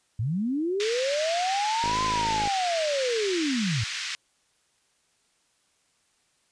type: linear two-way sweep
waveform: sine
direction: up then down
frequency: 98 to 1036 to 98 Hz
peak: -24 dBFS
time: 0.19-3.84 s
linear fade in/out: 5 ms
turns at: 2.04 s
type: band-pass noise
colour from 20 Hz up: pink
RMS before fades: -33 dBFS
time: 0.8-4.15 s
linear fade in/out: 0 ms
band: 1700 to 6300 Hz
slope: 24 dB/octave
type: click train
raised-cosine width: 2 ms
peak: -21 dBFS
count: 35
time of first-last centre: 1.84-2.474 s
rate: 53.6 Hz
effects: white hiss -68 dBFS RMS until 6.51 s + resampled to 22050 Hz